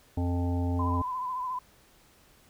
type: harmonic tone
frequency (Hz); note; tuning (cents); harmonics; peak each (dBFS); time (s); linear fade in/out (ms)
87.8; F2; +10; 1 / 3 / 5 / 7 / 9 / 10; -27 / -31 / -41 / -42 / -42 / -45; 0.17-1.02; 5
type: tone with vibrato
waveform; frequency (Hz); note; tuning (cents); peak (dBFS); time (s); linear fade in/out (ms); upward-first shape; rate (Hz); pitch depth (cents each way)
sine; 1011; B5; +40; -30; 0.79-1.59; 5; triangle; 14; 54
effects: pink hiss -60 dBFS RMS until 2.49 s